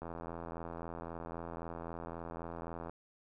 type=click train; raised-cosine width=1 ms; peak=-29 dBFS; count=242; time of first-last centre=0.02-2.896 s; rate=83.8 Hz; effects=none